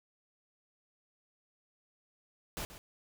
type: noise with echo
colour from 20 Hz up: pink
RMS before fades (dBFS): -39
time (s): 2.57-2.65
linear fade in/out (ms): 0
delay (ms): 130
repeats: 1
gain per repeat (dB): -12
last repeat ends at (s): 2.78
effects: none